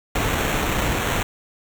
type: noise with sample-and-hold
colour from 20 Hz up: pink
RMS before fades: -22 dBFS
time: 0.15-1.23 s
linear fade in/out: 5 ms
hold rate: 4900 Hz
effects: none